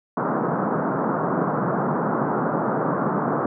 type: band-pass noise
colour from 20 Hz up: pink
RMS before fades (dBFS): -23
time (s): 0.17-3.46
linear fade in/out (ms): 2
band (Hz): 140 to 1400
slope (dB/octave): 48
effects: none